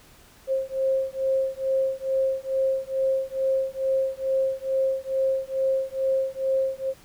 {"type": "beating tone pair", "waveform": "sine", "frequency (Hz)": [531, 533.3], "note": ["C5", "C5"], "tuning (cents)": [25, 33], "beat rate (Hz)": 2.3, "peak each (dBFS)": -25, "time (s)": [0.47, 6.94], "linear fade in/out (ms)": 50, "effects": ["pink hiss -53 dBFS RMS until 7.04 s"]}